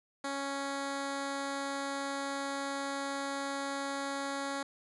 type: tone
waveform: 10% pulse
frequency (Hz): 277.2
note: C#4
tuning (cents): 0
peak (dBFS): -26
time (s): 0.24-4.63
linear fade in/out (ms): 5
effects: resampled to 24000 Hz